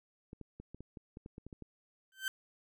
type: clicks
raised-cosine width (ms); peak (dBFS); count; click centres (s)
3; -34; 12; 0.331 / 0.413 / 0.6 / 0.746 / 0.806 / 0.972 / 1.171 / 1.261 / 1.381 / 1.466 / 1.528 / 1.623
type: tone with exponential growth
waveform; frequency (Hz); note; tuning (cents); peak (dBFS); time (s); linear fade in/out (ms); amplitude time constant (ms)
30% pulse; 1549; G6; -21; -27; 2.12-2.28; 1; 33
effects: none